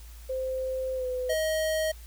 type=tone with pitch glide; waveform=sine; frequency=520 to 505.2 Hz; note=C5 to B4; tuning=-11 to +39 cents; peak=-28 dBFS; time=0.29-1.34 s; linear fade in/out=10 ms; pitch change=-50 cents; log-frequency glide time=0.95-1.06 s
type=tone; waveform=square; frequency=630 Hz; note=D#5; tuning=21 cents sharp; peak=-26 dBFS; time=1.29-1.92 s; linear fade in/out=10 ms
effects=added 57 Hz sine -43 dBFS peak until 2.06 s + white hiss -54 dBFS RMS until 2.06 s

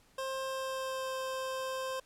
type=tone with pitch glide; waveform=25% pulse; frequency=530 to 523.6 Hz; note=C5 to C5; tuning=+22 to +1 cents; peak=-31 dBFS; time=0.18-2 s; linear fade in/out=5 ms; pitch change=-21 cents; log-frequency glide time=0.45-1.15 s; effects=pink hiss -65 dBFS RMS until 2.05 s + low-pass 12000 Hz 12 dB/octave

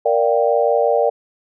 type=chord; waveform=sine; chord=G minor seventh; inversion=first; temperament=equal; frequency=466.2 / 587.3 / 698.5 / 784 Hz; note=Bb4 / D5 / F5 / G5; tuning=0 / 0 / 0 / 0 cents; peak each=-17 / -17 / -21 / -21 dBFS; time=0.05-1.1 s; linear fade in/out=10 ms; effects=none

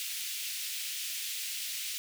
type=high-pass noise; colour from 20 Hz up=pink; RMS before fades=-37 dBFS; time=0-1.98 s; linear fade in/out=0 ms; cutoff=2500 Hz; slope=24 dB/octave; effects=none

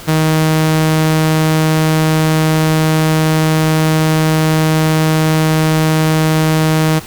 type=tone; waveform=sawtooth; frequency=157.4 Hz; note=D#3; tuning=20 cents sharp; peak=-6 dBFS; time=0.07-7 s; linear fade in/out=20 ms; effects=pink hiss -32 dBFS RMS until 7.06 s

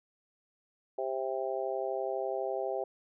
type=harmonic tone; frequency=132 Hz; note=C3; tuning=16 cents sharp; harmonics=3 / 4 / 5 / 6; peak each=-36 / -36 / -36 / -39 dBFS; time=0.98-2.84 s; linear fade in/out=5 ms; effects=none

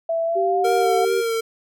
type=tone with pitch glide; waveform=sine; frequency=662 to 717.8 Hz; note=E5 to F5; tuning=+7 to +47 cents; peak=-19 dBFS; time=0.09-1.05 s; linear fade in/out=5 ms; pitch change=+140 cents; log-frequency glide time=0.25-0.64 s
type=tone; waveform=sine; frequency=386.4 Hz; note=G4; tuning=25 cents flat; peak=-20 dBFS; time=0.35-1.22 s; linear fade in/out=20 ms
type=tone with vibrato; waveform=square; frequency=459.8 Hz; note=A#4; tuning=24 cents flat; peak=-21 dBFS; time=0.64-1.41 s; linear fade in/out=10 ms; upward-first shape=sine; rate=2.4 Hz; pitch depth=29 cents each way
effects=none

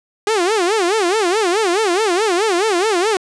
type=tone with vibrato; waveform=sawtooth; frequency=392 Hz; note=G4; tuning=in tune; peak=-10 dBFS; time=0.27-3.17 s; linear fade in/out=2 ms; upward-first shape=sine; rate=4.7 Hz; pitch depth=240 cents each way; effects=resampled to 22050 Hz + 8-bit

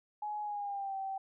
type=tone with pitch glide; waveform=sine; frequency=840 to 774.7 Hz; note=G#5 to G5; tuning=+19 to -21 cents; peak=-35 dBFS; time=0.22-1.18 s; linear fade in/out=5 ms; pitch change=-140 cents; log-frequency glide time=0.42-0.96 s; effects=none

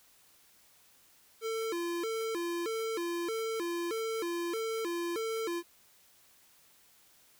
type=tone with vibrato; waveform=square; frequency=392 Hz; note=G4; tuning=in tune; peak=-33 dBFS; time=1.41-5.63 s; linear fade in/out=50 ms; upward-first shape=square; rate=1.6 Hz; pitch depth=230 cents each way; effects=white hiss -63 dBFS RMS until 7.39 s

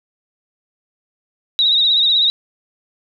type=tone with vibrato; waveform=sine; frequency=3795 Hz; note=A#7; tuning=30 cents sharp; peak=-11 dBFS; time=1.59-2.3 s; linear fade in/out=0 ms; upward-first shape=sine; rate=16 Hz; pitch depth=63 cents each way; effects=none

